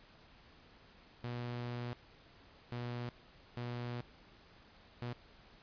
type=tone bursts at uneven times; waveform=sawtooth; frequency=121.1 Hz; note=B2; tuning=34 cents flat; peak=-35 dBFS; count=4; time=1.24-1.93 / 2.72-3.09 / 3.57-4.01 / 5.02-5.13 s; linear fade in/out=0 ms; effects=pink hiss -61 dBFS RMS until 5.62 s + resampled to 11025 Hz